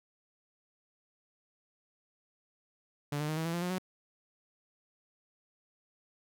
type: tone with pitch steps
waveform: sawtooth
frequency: 145.3 / 150.42 / 155.73 / 161.22 / 166.91 / 172.79 / 178.89 / 185.19 Hz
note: D3 / D3 / D#3 / E3 / E3 / F3 / F3 / F#3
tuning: -18 / +42 / +2 / -38 / +22 / -18 / +42 / +2 cents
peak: -28 dBFS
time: 3.12-3.784 s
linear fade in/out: 5 ms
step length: 83 ms
effects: none